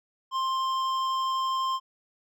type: tone with hard clipping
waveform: sine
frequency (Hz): 1052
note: C6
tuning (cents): +9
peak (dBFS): -27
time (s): 0.31-1.8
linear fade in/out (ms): 50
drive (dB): 10
effects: none